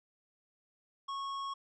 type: tone with hard clipping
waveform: sine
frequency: 1100 Hz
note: C#6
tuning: 14 cents flat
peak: -38 dBFS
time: 1.08-1.54 s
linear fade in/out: 10 ms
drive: 13 dB
effects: low-pass 6000 Hz 12 dB/octave